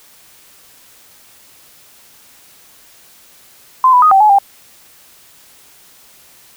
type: tone with pitch steps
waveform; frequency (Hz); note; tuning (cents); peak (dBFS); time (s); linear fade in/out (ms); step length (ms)
sine; 1032 / 991 / 1246 / 775 / 850 / 796; C6 / B5 / D#6 / G5 / G#5 / G5; -24 / +6 / +2 / -20 / +40 / +26; -5; 3.84-4.386; 2; 91
effects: white hiss -45 dBFS RMS until 6.56 s